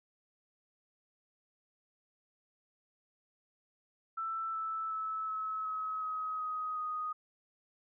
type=tone with pitch steps; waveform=sine; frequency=1328 / 1315.8 / 1303.7 / 1291.7 / 1279.8 / 1268 / 1256.4 / 1244.8 Hz; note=E6 / E6 / E6 / E6 / D#6 / D#6 / D#6 / D#6; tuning=+12 / -4 / -20 / -36 / +48 / +32 / +16 / 0 cents; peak=-34 dBFS; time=4.17-7.13 s; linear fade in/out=10 ms; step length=370 ms; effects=none